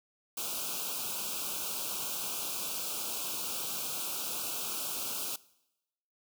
white band-stop noise, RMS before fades -36 dBFS, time 0.37-5.36 s, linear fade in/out 5 ms, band 1500 to 2400 Hz, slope 96 dB/octave, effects noise-tail reverb RT60 0.9 s tail -21 dB re dry + high-pass 150 Hz 12 dB/octave

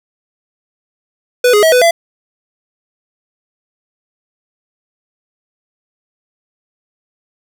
square tone with pitch steps, 494.1 / 416.8 / 643 / 498.4 / 675 Hz, B4 / G#4 / E5 / B4 / E5, +1 / +6 / -43 / +16 / +41 cents, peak -7 dBFS, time 1.44-1.91 s, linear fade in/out 5 ms, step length 94 ms, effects none

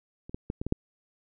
clicks, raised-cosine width 3 ms, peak -30 / -20 / -18 / -19 / -18 / -10 dBFS, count 6, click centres 0.295 / 0.345 / 0.501 / 0.615 / 0.666 / 0.724 s, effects none

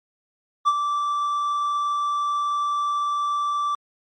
triangle tone with ADSR envelope, 1167 Hz, D6, 11 cents flat, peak -11 dBFS, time 0.65-3.75 s, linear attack 28 ms, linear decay 44 ms, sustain -8 dB, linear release 3 ms, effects MP3 32 kbps

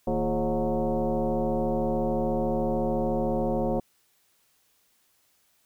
sine tone with frequency modulation, 154.1 Hz, D#3, 16 cents flat, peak -23 dBFS, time 0.07-3.8 s, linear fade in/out 5 ms, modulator 191 Hz, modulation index 3, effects white hiss -67 dBFS RMS until 5.65 s

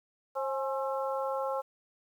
harmonic tone with a mistuned harmonic, 267.5 Hz, C4, 38 cents sharp, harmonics 2 / 3 / 4 / 5, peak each -32 / -36 / -38 / -40 dBFS, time 0.35-1.62 s, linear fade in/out 20 ms, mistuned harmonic 3, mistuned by +69 cents, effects 10-bit

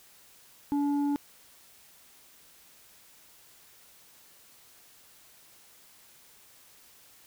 sine tone pair together, 286.8 / 859.4 Hz, D4 / A5, -41 / -41 cents, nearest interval octave + perfect fifth, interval 1900 cents, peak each -24 / -35 dBFS, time 0.72-1.16 s, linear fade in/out 0 ms, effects tanh soft clip ceiling -20 dBFS + white hiss -57 dBFS RMS until 7.26 s

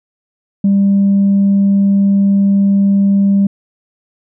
sine tone, 198.2 Hz, G3, 19 cents sharp, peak -6 dBFS, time 0.64-3.47 s, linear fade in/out 5 ms, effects tanh soft clip ceiling -5 dBFS

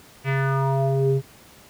square tone with low-pass filter sweep, 135.6 Hz, C#3, 38 cents flat, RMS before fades -21 dBFS, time 0.24-1.22 s, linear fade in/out 50 ms, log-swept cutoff 2400 to 310 Hz, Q 3.8, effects pink hiss -49 dBFS RMS until 1.69 s + high-pass 60 Hz 12 dB/octave

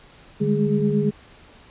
sine tone cluster, 149.2 / 201.6 / 210.3 / 414.1 Hz, D3 / G3 / G#3 / G#4, +28 / +49 / +22 / -5 cents, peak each -23 dBFS, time 0.4-1.11 s, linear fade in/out 20 ms, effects pink hiss -49 dBFS RMS until 1.7 s + resampled to 8000 Hz

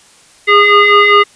sine tone with frequency modulation, 406.5 Hz, G#4, 37 cents flat, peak -4 dBFS, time 0.47-1.24 s, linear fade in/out 20 ms, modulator 818 Hz, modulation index 2.7, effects white hiss -44 dBFS RMS until 1.35 s + resampled to 22050 Hz

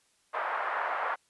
white band-pass noise, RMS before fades -32 dBFS, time 0.33-1.16 s, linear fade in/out 20 ms, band 620 to 1500 Hz, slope 24 dB/octave, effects white hiss -69 dBFS RMS until 1.29 s + resampled to 24000 Hz

